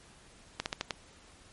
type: slowing click train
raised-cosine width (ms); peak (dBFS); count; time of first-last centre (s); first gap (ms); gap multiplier
0.2; -14; 5; 0.6-0.908; 59; 1.18
effects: pink hiss -57 dBFS RMS until 1.52 s + MP3 48 kbps